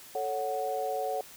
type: chord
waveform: sine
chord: F# minor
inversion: first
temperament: equal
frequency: 440 / 554.4 / 740 Hz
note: A4 / C#5 / F#5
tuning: 0 / 0 / 0 cents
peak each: -35 / -34 / -32 dBFS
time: 0.15-1.21 s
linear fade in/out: 2 ms
effects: white hiss -50 dBFS RMS until 1.36 s